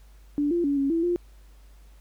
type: tone with pitch steps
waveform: sine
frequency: 290.7 / 344.5 / 283.4 / 276.1 / 331.6 / 350.2 Hz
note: D4 / F4 / C#4 / C#4 / E4 / F4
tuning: -18 / -24 / +38 / -7 / +10 / +5 cents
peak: -21 dBFS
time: 0.38-1.16 s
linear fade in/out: 0 ms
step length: 130 ms
effects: added 50 Hz sine -48 dBFS peak until 2 s + pink hiss -62 dBFS RMS until 2 s